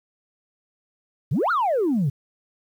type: exponential two-way sweep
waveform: sine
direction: up then down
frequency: 111.4 to 1466 to 126.4 Hz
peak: -17 dBFS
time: 1.31-2.1 s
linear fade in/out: 10 ms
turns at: 1.51 s
effects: tanh soft clip ceiling -16 dBFS + 9-bit